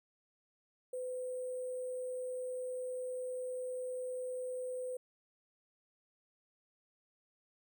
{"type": "tone with sample-and-hold", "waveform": "sine", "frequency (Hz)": 505, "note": "B4", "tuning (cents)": 39, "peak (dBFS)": -37, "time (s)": [0.93, 4.97], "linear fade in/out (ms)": 5, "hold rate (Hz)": 8820, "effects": []}